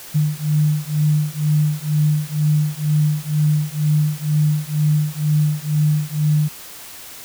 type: beating tone pair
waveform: sine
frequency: 150.1 / 152.2 Hz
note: D3 / D#3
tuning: +38 / -38 cents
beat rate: 2.1 Hz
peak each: -18 dBFS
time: 0.14-6.49 s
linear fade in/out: 20 ms
effects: white hiss -37 dBFS RMS until 7.24 s